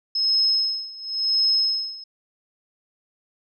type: tone with tremolo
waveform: sine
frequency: 5170 Hz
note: E8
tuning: 34 cents flat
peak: -16 dBFS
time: 0.15-2.04 s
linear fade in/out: 5 ms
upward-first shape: sine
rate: 0.94 Hz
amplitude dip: 90%
effects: none

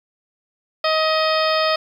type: harmonic tone with a mistuned harmonic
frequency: 630 Hz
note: D#5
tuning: 21 cents sharp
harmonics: 1 / 2 / 3 / 4 / 5 / 6 / 7 / 8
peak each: -19 / -21 / -27 / -28 / -30 / -30 / -29 / -27 dBFS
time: 0.84-1.76 s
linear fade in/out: 5 ms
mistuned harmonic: 6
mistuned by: -49 cents
effects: 8-bit

